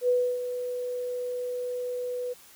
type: tone with ADSR envelope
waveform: sine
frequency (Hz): 494.5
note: B4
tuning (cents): +2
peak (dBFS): -19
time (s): 0.01-2.34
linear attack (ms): 74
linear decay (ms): 300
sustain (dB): -10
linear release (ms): 19
effects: white hiss -53 dBFS RMS until 2.55 s